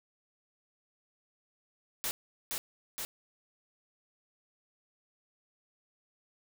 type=noise with echo; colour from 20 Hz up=white; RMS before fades=-34 dBFS; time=2.04-2.11 s; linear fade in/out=0 ms; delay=470 ms; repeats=2; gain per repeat=-2 dB; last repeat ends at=3.05 s; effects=none